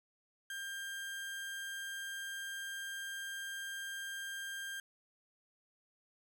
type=tone; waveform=35% pulse; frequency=1595 Hz; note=G6; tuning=30 cents sharp; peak=-39 dBFS; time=0.5-4.8 s; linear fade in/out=2 ms; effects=none